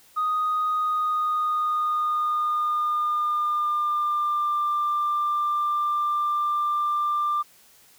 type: tone with pitch glide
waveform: sine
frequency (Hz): 1244.5 to 1188.3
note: D#6 to D6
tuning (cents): 0 to +20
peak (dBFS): -20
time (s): 0.16-7.43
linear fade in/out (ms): 20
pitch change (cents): -80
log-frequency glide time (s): 0.73-4.61
effects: tanh soft clip ceiling -18 dBFS + white hiss -55 dBFS RMS until 7.98 s